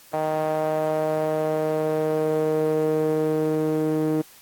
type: tone with band-pass filter sweep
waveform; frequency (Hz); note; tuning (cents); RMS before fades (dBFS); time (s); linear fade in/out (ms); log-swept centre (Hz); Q
sawtooth; 155.56; D#3; 0; -23; 0.13-4.22; 10; 700 to 370; 3.6
effects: white hiss -50 dBFS RMS until 4.41 s + AAC 64 kbps